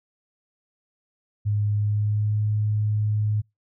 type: tone with pitch glide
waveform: sine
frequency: 104 to 106 Hz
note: G#2 to G#2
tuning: +3 to +36 cents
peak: -20 dBFS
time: 1.45-3.42 s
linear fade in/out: 20 ms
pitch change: +33 cents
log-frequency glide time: 1.75-2.41 s
effects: noise-tail reverb RT60 0.2 s tail -26 dB re dry